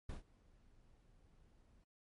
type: noise with ADSR envelope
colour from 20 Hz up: brown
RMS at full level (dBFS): -43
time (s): 0.09-1.84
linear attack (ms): 5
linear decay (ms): 130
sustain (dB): -24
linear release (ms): 4
effects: MP3 48 kbps